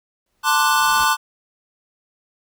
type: noise with exponential growth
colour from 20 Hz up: pink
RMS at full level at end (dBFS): -34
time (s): 0.26-1.05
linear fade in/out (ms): 2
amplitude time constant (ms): 170
type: chord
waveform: square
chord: D dominant seventh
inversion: second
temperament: equal with one note detuned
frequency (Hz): 884.6 / 1046.5 / 1174.7 / 1480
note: A5 / C6 / D6 / F#6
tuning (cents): +9 / 0 / 0 / 0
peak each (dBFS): -21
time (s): 0.43-1.17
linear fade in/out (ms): 50
effects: none